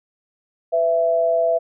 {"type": "tone pair together", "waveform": "sine", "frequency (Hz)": [502.6, 663], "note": ["B4", "E5"], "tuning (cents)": [30, 10], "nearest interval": "perfect fourth", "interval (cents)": 480, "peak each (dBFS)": [-22, -16], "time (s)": [0.72, 1.59], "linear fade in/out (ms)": 20, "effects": []}